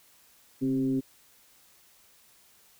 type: tone with frequency modulation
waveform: sine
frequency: 265.3 Hz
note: C4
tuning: 24 cents sharp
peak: -24 dBFS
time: 0.61-1.01 s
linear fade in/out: 20 ms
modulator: 129 Hz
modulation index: 0.61
effects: white hiss -60 dBFS RMS until 2.79 s